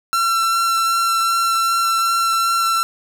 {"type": "tone with vibrato", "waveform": "45% pulse", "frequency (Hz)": 1352, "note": "E6", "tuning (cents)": 43, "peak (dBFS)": -15, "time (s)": [0.13, 2.83], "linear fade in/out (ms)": 0, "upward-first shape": "sine", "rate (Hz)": 2.6, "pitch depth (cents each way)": 10, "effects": []}